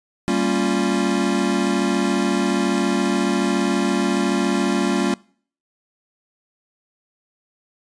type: chord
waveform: square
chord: G half-diminished seventh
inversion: none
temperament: equal with one note detuned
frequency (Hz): 196 / 230.4 / 277.2 / 349.2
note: G3 / Bb3 / Db4 / F4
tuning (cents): 0 / -20 / 0 / 0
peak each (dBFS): -24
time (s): 0.28-5.14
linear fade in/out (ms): 0
effects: noise-tail reverb RT60 0.5 s tail -24 dB re dry + resampled to 22050 Hz